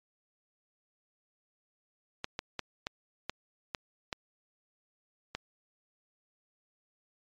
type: clicks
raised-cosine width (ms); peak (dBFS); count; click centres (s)
0.2; -16; 8; 2.244 / 2.391 / 2.593 / 2.869 / 3.296 / 3.748 / 4.128 / 5.35
effects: low-pass 6000 Hz 12 dB/octave + MP3 96 kbps